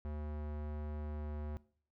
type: tone with low-pass filter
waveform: square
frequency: 74.9 Hz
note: D2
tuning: 35 cents sharp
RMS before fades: -41 dBFS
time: 0.05-1.57 s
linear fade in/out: 0 ms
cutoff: 1300 Hz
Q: 0.6
effects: noise-tail reverb RT60 0.5 s tail -20 dB re dry